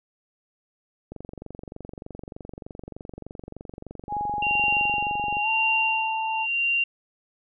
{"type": "click train", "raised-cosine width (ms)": 2, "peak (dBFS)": -24, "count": 100, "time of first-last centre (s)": [1.12, 5.369], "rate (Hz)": 23.3}
{"type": "tone with pitch glide", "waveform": "sine", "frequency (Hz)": [830, 884.4], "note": ["G#5", "A5"], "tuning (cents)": [-1, 9], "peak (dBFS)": -25, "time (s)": [4.08, 6.47], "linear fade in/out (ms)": 50, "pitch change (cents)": 110, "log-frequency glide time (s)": [5.42, 5.48]}
{"type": "tone with tremolo", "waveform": "sine", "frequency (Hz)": 2769, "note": "F7", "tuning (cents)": -15, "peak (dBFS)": -20, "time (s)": [4.42, 6.84], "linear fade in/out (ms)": 5, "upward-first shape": "sine", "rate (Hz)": 0.97, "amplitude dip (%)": 75}
{"effects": []}